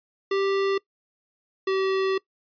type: tone pair in turn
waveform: square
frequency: 392 / 383.5 Hz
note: G4 / G4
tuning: 0 / -38 cents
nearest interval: unison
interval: 38 cents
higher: first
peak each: -22 dBFS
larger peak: neither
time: 0.31-0.78 / 1.67-2.18 s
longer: second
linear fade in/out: 5 ms
effects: noise-tail reverb RT60 0.1 s tail -22 dB re dry + resampled to 11025 Hz